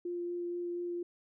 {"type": "tone with vibrato", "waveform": "sine", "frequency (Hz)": 349.2, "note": "F4", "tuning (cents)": 0, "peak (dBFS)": -34, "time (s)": [0.05, 1.03], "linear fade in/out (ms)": 5, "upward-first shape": "sine", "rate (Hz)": 4.2, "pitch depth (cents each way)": 8, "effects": []}